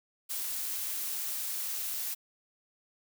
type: noise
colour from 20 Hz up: blue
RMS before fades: -35 dBFS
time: 0.29-2.15 s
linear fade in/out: 20 ms
effects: none